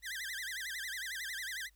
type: tone with vibrato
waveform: sawtooth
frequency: 1784 Hz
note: A6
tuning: 23 cents sharp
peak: -35 dBFS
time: 0.02-1.7 s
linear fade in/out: 50 ms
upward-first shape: sine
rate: 11 Hz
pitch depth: 240 cents each way
effects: added 52 Hz sine -65 dBFS peak until 1.75 s + white hiss -75 dBFS RMS until 1.75 s